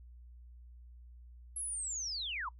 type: linear sweep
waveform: sine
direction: down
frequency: 11175 to 901 Hz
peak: -36 dBFS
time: 1.56-2.49 s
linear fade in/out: 5 ms
effects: noise-tail reverb RT60 0.1 s tail -23 dB re dry + added 60 Hz sine -51 dBFS peak until 2.59 s